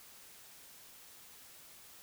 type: silence
effects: white hiss -56 dBFS RMS until 2.02 s